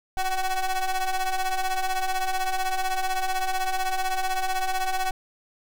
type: ring-modulated tone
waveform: 45% pulse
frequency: 374.1 Hz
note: F#4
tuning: 19 cents sharp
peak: -20 dBFS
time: 0.17-5.11 s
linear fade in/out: 2 ms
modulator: 382 Hz
effects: none